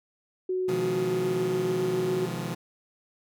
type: tone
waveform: sine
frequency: 370 Hz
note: F#4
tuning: in tune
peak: -25 dBFS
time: 0.49-2.26 s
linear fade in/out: 5 ms
type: chord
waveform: sawtooth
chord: F half-diminished seventh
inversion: second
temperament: just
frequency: 125.72 / 157.15 / 174.61 / 209.5 Hz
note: Cb3 / Eb3 / F3 / Ab3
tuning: +31 / +18 / 0 / +15 cents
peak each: -32 / -32 / -30 / -35 dBFS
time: 0.68-2.55 s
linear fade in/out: 10 ms
effects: none